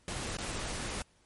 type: noise with dropouts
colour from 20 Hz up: pink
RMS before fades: -37 dBFS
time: 0.08-1.02 s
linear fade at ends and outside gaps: 1 ms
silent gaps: 0.369-0.385 s
effects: pink hiss -67 dBFS RMS until 1.25 s + MP3 48 kbps